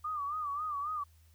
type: tone with vibrato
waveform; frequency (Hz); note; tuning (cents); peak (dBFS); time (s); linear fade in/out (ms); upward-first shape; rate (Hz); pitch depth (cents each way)
sine; 1187; D6; +18; -33; 0.04-1.04; 10; sine; 3.7; 100
effects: added 80 Hz sine -59 dBFS peak until 1.34 s + white hiss -70 dBFS RMS until 1.34 s